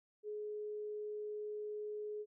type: tone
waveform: sine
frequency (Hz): 421.3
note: G#4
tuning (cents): +25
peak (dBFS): -40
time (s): 0.23-2.26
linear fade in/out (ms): 50
effects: none